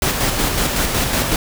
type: noise with tremolo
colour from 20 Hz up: pink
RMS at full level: -17 dBFS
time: 0.02-1.36 s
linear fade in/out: 2 ms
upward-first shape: square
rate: 5.4 Hz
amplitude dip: 35%
effects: none